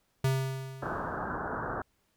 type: tone with exponential decay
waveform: square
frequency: 133 Hz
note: C3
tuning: 29 cents sharp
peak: -24 dBFS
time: 0.24-1.35 s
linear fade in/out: 5 ms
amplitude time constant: 240 ms
type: low-pass noise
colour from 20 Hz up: white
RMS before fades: -35 dBFS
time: 0.82-1.82 s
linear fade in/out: 5 ms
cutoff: 1600 Hz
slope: 96 dB/octave
effects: pink hiss -73 dBFS RMS until 2.16 s